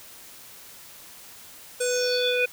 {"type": "tone with low-pass filter sweep", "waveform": "square", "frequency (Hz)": 495.2, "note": "B4", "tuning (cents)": 5, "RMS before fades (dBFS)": -24, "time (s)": [1.8, 2.46], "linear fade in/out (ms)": 10, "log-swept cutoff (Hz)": [8800, 2400], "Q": 7.3, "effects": ["white hiss -46 dBFS RMS until 2.52 s"]}